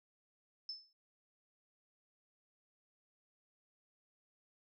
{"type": "tone with exponential decay", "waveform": "sine", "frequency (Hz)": 5260, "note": "E8", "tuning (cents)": -5, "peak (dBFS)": -38, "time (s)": [0.69, 0.93], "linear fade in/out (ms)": 2, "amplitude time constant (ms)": 52, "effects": []}